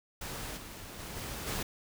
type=noise with level steps; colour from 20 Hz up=pink; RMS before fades=-40 / -46 / -43 / -40 / -35 dBFS; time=0.21-1.63 s; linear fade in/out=5 ms; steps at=0.56 / 0.98 / 1.15 / 1.46 s; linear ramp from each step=20 ms; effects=none